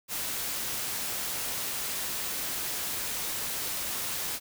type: noise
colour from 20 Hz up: white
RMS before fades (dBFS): -33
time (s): 0.08-4.4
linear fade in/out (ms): 50
effects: none